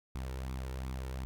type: tone with flanger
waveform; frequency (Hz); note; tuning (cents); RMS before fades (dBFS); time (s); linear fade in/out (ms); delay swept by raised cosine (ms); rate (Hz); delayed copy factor
sawtooth; 65; C2; -11; -39; 0.15-1.25; 0; 0.83 to 2.23; 2.7; +0.5
effects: none